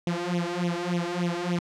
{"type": "tone with flanger", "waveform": "sawtooth", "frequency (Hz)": 174.61, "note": "F3", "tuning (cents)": 0, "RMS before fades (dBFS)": -28, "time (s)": [0.07, 1.59], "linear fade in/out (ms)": 2, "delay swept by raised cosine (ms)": [0.31, 3.21], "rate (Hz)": 3.4, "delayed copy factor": 0.95, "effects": ["low-pass 6000 Hz 12 dB/octave"]}